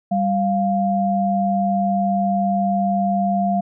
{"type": "tone pair together", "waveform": "sine", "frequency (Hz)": [196.01, 698.5], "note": ["G3", "F5"], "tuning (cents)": [0, 0], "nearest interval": "octave + minor seventh", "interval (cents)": 2200, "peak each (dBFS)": -19, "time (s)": [0.11, 3.61], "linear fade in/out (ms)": 10, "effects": []}